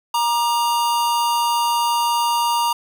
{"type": "tone pair together", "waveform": "square", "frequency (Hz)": [943, 1197.7], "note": ["A#5", "D6"], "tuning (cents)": [20, 34], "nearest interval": "major third", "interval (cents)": 414, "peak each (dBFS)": [-18, -26], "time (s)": [0.14, 2.73], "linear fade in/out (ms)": 5, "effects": []}